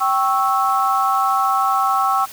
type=tone cluster; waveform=sine; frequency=779 / 1101 / 1314 Hz; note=G5 / C#6 / E6; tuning=-11 / -12 / -6 cents; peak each=-19 dBFS; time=0-2.26 s; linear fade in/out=20 ms; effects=white hiss -37 dBFS RMS until 2.32 s